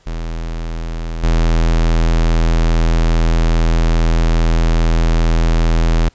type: tone with level steps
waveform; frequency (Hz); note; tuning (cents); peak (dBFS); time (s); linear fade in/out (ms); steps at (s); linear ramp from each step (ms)
square; 41.2; E1; 0; -21 / -11; 0.06-6.09; 10; 1.23; 10
effects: pink hiss -53 dBFS RMS until 6.14 s + resampled to 16000 Hz